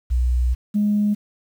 sine tone pair in turn, 61.74 / 207.7 Hz, B1 / G#3, 0 / 0 cents, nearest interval octave + major sixth, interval 2100 cents, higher second, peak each -15 dBFS, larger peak neither, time 0.1-0.55 / 0.74-1.15 s, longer first, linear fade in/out 20 ms, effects tanh soft clip ceiling -11 dBFS + 8-bit

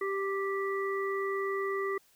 harmonic tone, 392 Hz, G4, in tune, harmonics 1 / 3 / 5, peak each -31 / -36 / -38 dBFS, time 0.01-1.98 s, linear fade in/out 5 ms, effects white hiss -65 dBFS RMS until 2.15 s

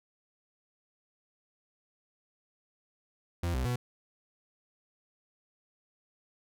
40% pulse tone with pitch steps, 86.2 / 63.6 / 122.9 Hz, F2 / C2 / B2, -22 / -48 / -8 cents, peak -28 dBFS, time 3.43-3.76 s, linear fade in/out 5 ms, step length 110 ms, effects none

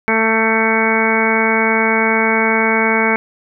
harmonic tone, 222.6 Hz, A3, 20 cents sharp, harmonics 1 / 2 / 3 / 4 / 5 / 6 / 7 / 8 / 9 / 10, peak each -19 / -19 / -24 / -20 / -26 / -24 / -21 / -28 / -26 / -17 dBFS, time 0.08-3.16 s, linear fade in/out 0 ms, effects none

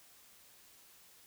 silence, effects white hiss -61 dBFS RMS until 1.26 s

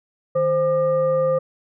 sine tone with frequency modulation, 523.3 Hz, C5, in tune, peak -16 dBFS, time 0.35-1.39 s, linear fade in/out 10 ms, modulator 678 Hz, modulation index 0.46, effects none

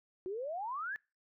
sine exponential sweep, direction up, 356.8 to 1769 Hz, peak -36 dBFS, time 0.26-0.96 s, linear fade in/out 0 ms, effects noise-tail reverb RT60 0.3 s tail -26 dB re dry

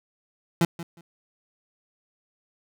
30% pulse tone with echo, 169.1 Hz, E3, 44 cents sharp, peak -15 dBFS, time 0.61-0.65 s, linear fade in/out 2 ms, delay 180 ms, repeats 2, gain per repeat -15 dB, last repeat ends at 1.01 s, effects none

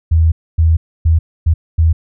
sine tone bursts at uneven times, 81.1 Hz, E2, 28 cents flat, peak -7 dBFS, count 5, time 0.11-0.32 / 0.58-0.77 / 1.05-1.19 / 1.46-1.54 / 1.78-1.93 s, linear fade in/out 10 ms, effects none

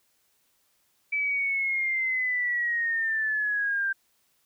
sine linear sweep, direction down, 2311 to 1572 Hz, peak -24 dBFS, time 1.12-3.93 s, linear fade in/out 10 ms, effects white hiss -69 dBFS RMS until 4.45 s

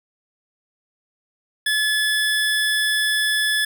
25% pulse tone, 1720 Hz, A6, 40 cents flat, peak -14 dBFS, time 1.66-3.65 s, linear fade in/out 5 ms, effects none

